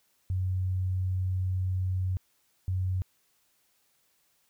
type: tone bursts at uneven times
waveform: sine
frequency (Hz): 92.8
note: F#2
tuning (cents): +6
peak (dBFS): -26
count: 2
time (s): 0.3-2.17 / 2.68-3.02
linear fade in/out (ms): 0
effects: white hiss -70 dBFS RMS until 4.49 s